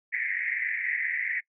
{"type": "band-pass noise", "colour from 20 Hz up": "pink", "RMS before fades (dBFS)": -30, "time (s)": [0.12, 1.41], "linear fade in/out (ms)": 20, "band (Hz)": [1800, 2200], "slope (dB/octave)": 96, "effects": ["noise-tail reverb RT60 0.1 s tail -23 dB re dry"]}